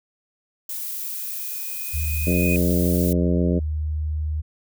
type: noise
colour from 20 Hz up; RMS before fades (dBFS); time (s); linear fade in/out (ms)
violet; -30; 0.69-3.13; 5
type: tone with exponential growth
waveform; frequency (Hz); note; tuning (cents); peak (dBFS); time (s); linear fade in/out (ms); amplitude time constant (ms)
triangle; 2489; D#7; 0; -22; 0.85-2.56; 1; 370
type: tone with pitch glide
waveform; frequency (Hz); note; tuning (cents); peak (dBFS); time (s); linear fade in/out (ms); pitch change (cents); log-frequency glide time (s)
sine; 75.8 to 76.64; D#2 to D#2; -45 to -26; -22; 1.93-4.42; 20; +19; 2.77-3.37
type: harmonic tone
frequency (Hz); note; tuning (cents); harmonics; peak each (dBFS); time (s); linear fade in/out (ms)
87.31; F2; 0; 2 / 3 / 4 / 5 / 6 / 7; -21 / -25 / -27 / -29 / -31 / -32; 2.26-3.6; 20
effects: none